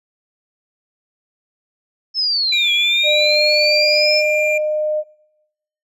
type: linear two-way sweep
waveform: sine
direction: down then up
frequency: 5300 to 3316 to 5300 Hz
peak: -15 dBFS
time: 2.14-4.23 s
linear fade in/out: 50 ms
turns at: 2.72 s
type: tone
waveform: triangle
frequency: 2386 Hz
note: D7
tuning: 27 cents sharp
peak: -16 dBFS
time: 2.52-4.58 s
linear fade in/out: 5 ms
type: tone with pitch glide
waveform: sine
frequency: 602 to 610.4 Hz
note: D5 to D#5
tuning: +43 to -33 cents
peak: -16 dBFS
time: 3.03-5.04 s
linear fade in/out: 50 ms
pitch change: +24 cents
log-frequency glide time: 3.82-4.46 s
effects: noise-tail reverb RT60 0.9 s tail -23 dB re dry + resampled to 32000 Hz

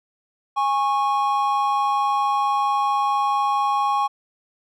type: tone pair together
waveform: triangle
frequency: 823 / 1098.6 Hz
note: G#5 / C#6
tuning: -16 / -16 cents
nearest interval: perfect fourth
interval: 500 cents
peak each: -19 dBFS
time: 0.56-4.08 s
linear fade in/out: 20 ms
effects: none

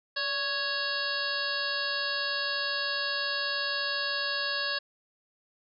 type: harmonic tone with a mistuned harmonic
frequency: 554.4 Hz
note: C#5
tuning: in tune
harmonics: 1 / 2 / 3 / 5 / 6 / 7 / 8 / 9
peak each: -39 / -39 / -32 / -39 / -41 / -38 / -34 / -39 dBFS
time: 0.16-4.79 s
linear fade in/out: 10 ms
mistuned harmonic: 1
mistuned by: +62 cents
effects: none

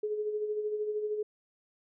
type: tone with tremolo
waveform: sine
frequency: 423.2 Hz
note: G#4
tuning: 33 cents sharp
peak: -28 dBFS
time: 0.03-1.23 s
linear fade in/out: 5 ms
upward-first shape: sine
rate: 13 Hz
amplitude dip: 50%
effects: none

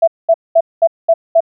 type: tone bursts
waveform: sine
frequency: 663 Hz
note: E5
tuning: 10 cents sharp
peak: -5 dBFS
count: 6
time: 0.02-1.406 s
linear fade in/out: 10 ms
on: 56 ms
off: 210 ms
effects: none

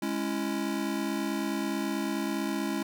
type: chord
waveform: square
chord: C# minor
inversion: second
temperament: just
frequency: 207.9 / 277.2 / 332.6 Hz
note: G#3 / C#4 / E4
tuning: +2 / 0 / +16 cents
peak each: -34 dBFS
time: 0.02-2.83 s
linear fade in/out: 5 ms
effects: none

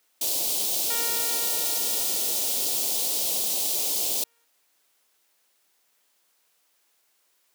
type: band-stop noise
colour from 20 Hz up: white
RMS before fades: -26 dBFS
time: 0.21-4.24 s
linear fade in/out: 5 ms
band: 750 to 3200 Hz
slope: 24 dB/octave
type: tone with exponential decay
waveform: 10% pulse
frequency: 466.2 Hz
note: A#4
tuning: in tune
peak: -23 dBFS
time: 0.9-4.45 s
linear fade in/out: 5 ms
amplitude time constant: 770 ms
effects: white hiss -68 dBFS RMS until 7.54 s + high-pass 300 Hz 12 dB/octave

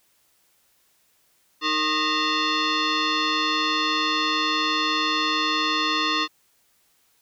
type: tone with frequency modulation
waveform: sine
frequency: 1232 Hz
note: D#6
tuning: 17 cents flat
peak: -20 dBFS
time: 1.61-6.28 s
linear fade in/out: 50 ms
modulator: 771 Hz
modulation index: 4.2
effects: white hiss -64 dBFS RMS until 7.21 s

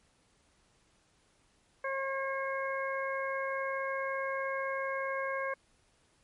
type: harmonic tone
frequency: 540 Hz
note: C#5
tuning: 45 cents flat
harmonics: 1 / 2 / 3 / 4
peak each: -35 / -37 / -38 / -41 dBFS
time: 1.84-5.54 s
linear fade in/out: 5 ms
effects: pink hiss -69 dBFS RMS until 6.23 s + MP3 48 kbps

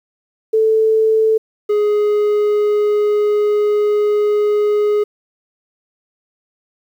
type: tone pair in turn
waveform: sine / triangle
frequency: 440 / 417.5 Hz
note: A4 / G#4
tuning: 0 / +9 cents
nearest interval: minor second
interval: 91 cents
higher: first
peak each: -10 / -10 dBFS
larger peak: neither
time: 0.53-1.38 / 1.69-5.04 s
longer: second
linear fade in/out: 10 ms
effects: 8-bit

